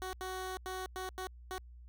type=tone bursts at uneven times; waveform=15% pulse; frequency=373.1 Hz; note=F#4; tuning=14 cents sharp; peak=-32 dBFS; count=6; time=0.02-0.13 / 0.21-0.57 / 0.66-0.86 / 0.96-1.09 / 1.18-1.27 / 1.51-1.58 s; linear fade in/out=0 ms; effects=added 60 Hz sine -50 dBFS peak until 1.88 s